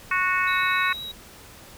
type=harmonic tone; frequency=368.2 Hz; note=F#4; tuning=8 cents flat; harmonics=3 / 4 / 5 / 6 / 7; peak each=-25 / -26 / -27 / -28 / -28 dBFS; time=0.11-0.93 s; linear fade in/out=5 ms
type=tone with vibrato; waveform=triangle; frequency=3849 Hz; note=B7; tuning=45 cents flat; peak=-31 dBFS; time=0.47-1.12 s; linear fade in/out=10 ms; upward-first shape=triangle; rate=7.7 Hz; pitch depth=12 cents each way
effects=pink hiss -46 dBFS RMS until 1.77 s